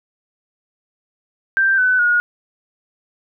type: tone with pitch steps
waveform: sine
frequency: 1571 / 1505.3 / 1442.3 Hz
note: G6 / F#6 / F#6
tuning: +3 / +29 / -45 cents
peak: -12 dBFS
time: 1.57-2.2 s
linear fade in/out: 0 ms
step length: 210 ms
effects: none